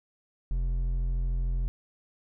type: tone with hard clipping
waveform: sine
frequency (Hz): 43.39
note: F1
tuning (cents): -10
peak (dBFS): -27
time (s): 0.51-1.68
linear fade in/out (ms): 0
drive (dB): 6
effects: none